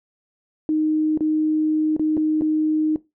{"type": "tone with dropouts", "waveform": "sine", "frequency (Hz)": 309.8, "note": "D#4", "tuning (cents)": -7, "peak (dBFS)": -17, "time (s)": [0.69, 2.96], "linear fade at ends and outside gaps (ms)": 1, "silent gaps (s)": [[1.175, 1.207], [1.965, 1.995], [2.169, 2.175], [2.411, 2.419]], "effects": ["noise-tail reverb RT60 0.2 s tail -18 dB re dry"]}